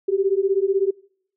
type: beating tone pair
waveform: sine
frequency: 381.7 / 397.7 Hz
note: G4 / G4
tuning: -46 / +25 cents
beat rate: 16 Hz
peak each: -20 dBFS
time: 0.08-0.91 s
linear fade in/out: 10 ms
effects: noise-tail reverb RT60 0.7 s tail -26 dB re dry